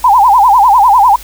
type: tone with vibrato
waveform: sine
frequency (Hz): 897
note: A5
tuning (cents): +33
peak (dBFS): -3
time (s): 0.04-1.16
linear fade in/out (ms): 5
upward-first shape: sine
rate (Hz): 10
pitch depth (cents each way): 230
effects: added 50 Hz sine -32 dBFS peak until 1.23 s + white hiss -33 dBFS RMS until 1.23 s